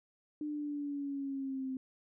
sine linear sweep, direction down, 300.9 to 260 Hz, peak -35 dBFS, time 0.41-1.77 s, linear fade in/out 2 ms, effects none

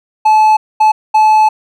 triangle tone bursts at uneven times, 864 Hz, A5, 32 cents flat, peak -3 dBFS, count 3, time 0.25-0.57 / 0.8-0.92 / 1.14-1.49 s, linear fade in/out 10 ms, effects none

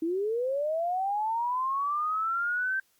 sine linear sweep, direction up, 314.2 to 1568 Hz, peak -26 dBFS, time 0.02-2.8 s, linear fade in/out 5 ms, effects white hiss -68 dBFS RMS until 2.99 s + Opus 48 kbps

